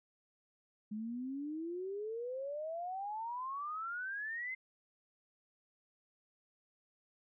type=exponential sweep; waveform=sine; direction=up; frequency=207.7 to 2093 Hz; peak=-38 dBFS; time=0.91-4.55 s; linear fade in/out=10 ms; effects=none